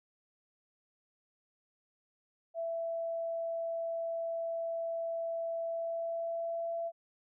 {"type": "tone with pitch glide", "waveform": "sine", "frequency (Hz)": [665, 671.6], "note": ["E5", "E5"], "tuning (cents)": [15, 32], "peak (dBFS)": -33, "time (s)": [2.54, 6.92], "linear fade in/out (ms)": 50, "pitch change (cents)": 17, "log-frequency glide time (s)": [5.65, 6.77], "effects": []}